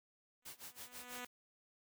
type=tone with exponential growth; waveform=5% pulse; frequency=246.9 Hz; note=B3; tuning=in tune; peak=-32 dBFS; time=0.42-1.25 s; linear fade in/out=2 ms; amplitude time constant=180 ms
type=noise with tremolo; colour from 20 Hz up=white; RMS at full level=-49 dBFS; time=0.45-1.27 s; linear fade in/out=10 ms; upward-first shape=sine; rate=6.1 Hz; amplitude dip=95%
effects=none